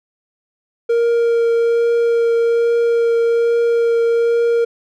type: tone with vibrato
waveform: triangle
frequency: 466.2 Hz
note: A#4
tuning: in tune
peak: -10 dBFS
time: 0.89-4.65 s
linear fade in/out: 10 ms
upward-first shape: triangle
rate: 1.2 Hz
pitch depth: 10 cents each way
effects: none